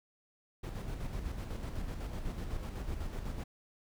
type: noise with tremolo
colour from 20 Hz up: brown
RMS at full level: -37 dBFS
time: 0.63-3.44 s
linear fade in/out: 10 ms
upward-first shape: square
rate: 8 Hz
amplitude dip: 40%
effects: none